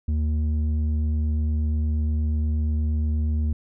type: tone with low-pass filter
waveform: square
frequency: 75.7 Hz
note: D#2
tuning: 47 cents flat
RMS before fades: -23 dBFS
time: 0.08-3.53 s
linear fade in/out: 5 ms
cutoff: 160 Hz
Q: 8.1
effects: none